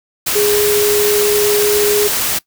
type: tone in noise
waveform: sine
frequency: 415.3 Hz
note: G#4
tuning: in tune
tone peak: -12 dBFS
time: 0.35-2.08 s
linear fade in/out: 10 ms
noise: white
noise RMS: -17 dBFS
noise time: 0.26-2.39 s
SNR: +2 dB
effects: noise-tail reverb RT60 0.1 s tail -20 dB re dry